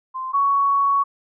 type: tone pair in turn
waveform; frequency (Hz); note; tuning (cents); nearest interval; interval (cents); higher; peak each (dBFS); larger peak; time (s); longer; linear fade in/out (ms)
sine; 1042 / 1116.7; C6 / C#6; -7 / +12; minor second; 119; second; -25 / -15; second; 0.14-0.33 / 0.33-1.04; second; 20
effects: none